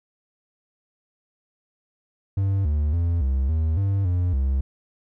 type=tone with pitch steps; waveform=triangle; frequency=97.7 / 74.3 / 85.1 / 66.6 / 79.6 / 98.4 / 89.1 / 67.1 Hz; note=G2 / D2 / F2 / C2 / D#2 / G2 / F2 / C2; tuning=-5 / +21 / -44 / +31 / +40 / +7 / +35 / +44 cents; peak=-17 dBFS; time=2.37-4.61 s; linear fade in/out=5 ms; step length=280 ms; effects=none